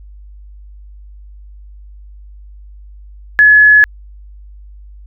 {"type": "tone", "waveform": "sine", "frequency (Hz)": 1702, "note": "G#6", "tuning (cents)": 42, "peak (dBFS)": -3, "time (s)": [3.39, 3.84], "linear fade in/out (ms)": 0, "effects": ["added 50 Hz sine -33 dBFS peak until 5.06 s"]}